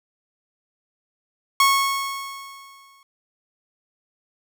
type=tone with exponential decay; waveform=sawtooth; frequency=1099 Hz; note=C#6; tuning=15 cents flat; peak=-9 dBFS; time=1.6-3.03 s; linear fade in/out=2 ms; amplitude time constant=310 ms; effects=none